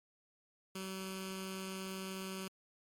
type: tone with notch filter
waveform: 10% pulse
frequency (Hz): 190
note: F#3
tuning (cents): +46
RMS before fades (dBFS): -43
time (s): 0.75-2.48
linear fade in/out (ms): 5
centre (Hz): 720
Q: 0.67
effects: MP3 64 kbps